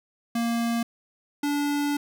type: tone pair in turn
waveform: square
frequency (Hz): 233.1 / 289.2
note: A#3 / D4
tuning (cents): 0 / -27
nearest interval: major third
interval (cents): 373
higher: second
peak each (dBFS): -24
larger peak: neither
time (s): 0.35-0.83 / 1.43-1.97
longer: second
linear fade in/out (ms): 5
effects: none